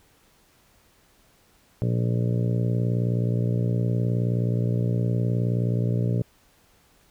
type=harmonic tone; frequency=59.2 Hz; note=A#1; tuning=27 cents sharp; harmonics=2 / 3 / 4 / 5 / 6 / 7 / 8 / 9 / 10; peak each=-22 / -28 / -36 / -36 / -42 / -35 / -39 / -41 / -41 dBFS; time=1.82-6.22 s; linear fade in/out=0 ms; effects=pink hiss -60 dBFS RMS until 7.1 s